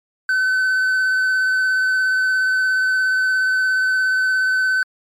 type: tone with vibrato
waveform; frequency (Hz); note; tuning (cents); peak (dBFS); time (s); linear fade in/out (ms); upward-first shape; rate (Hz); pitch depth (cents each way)
triangle; 1520; F#6; +46; -13; 0.29-4.83; 2; triangle; 17; 12
effects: MP3 64 kbps